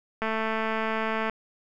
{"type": "click train", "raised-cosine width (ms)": 0.5, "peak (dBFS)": -14, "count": 239, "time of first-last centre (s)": [0.22, 1.297], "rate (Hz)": 221, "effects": []}